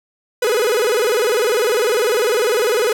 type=tone with vibrato; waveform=45% pulse; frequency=456.2 Hz; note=A#4; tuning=37 cents flat; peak=-14 dBFS; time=0.42-2.93 s; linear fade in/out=5 ms; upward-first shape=square; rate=20 Hz; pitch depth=140 cents each way; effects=none